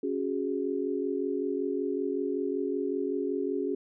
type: chord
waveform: sine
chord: C# suspended fourth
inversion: none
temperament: equal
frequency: 277.2 / 370 / 415.3 Hz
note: C#4 / F#4 / G#4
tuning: 0 / 0 / 0 cents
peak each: -32 dBFS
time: 0.03-3.75 s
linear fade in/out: 5 ms
effects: none